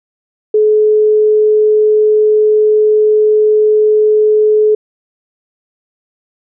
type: tone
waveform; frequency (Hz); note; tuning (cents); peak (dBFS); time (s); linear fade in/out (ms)
sine; 427.3; G#4; +49; -6; 0.54-4.75; 5
effects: none